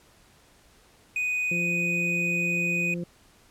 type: tone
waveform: triangle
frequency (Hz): 2489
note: D#7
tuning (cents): 0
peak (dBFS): -23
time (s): 1.16-2.94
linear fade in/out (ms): 2
type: harmonic tone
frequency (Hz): 173.3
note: F3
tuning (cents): -13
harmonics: 1 / 2 / 3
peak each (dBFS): -30 / -36 / -40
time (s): 1.51-3.04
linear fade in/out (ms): 5
effects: pink hiss -58 dBFS RMS until 3.5 s + low-pass 12000 Hz 12 dB/octave